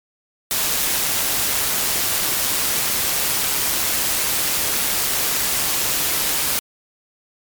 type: noise with amplitude modulation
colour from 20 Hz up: white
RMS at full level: -19 dBFS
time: 0.51-6.59 s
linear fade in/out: 0 ms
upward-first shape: sine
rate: 141 Hz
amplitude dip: 25%
effects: MP3 96 kbps